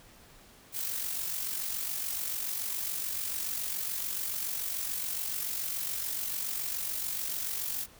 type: noise with amplitude modulation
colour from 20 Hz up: blue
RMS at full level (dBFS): -32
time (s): 0.72-7.87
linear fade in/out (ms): 50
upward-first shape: sine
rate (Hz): 47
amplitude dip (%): 50
effects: pink hiss -56 dBFS RMS until 7.99 s